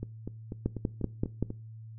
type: two click trains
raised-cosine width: 3 ms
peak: -15 / -23 dBFS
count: 5 / 7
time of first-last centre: 0.66-1.426 / 0.03-1.504 s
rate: 5.22 / 4.07 Hz
effects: noise-tail reverb RT60 0.4 s tail -21 dB re dry + added 111 Hz sine -43 dBFS peak until 1.98 s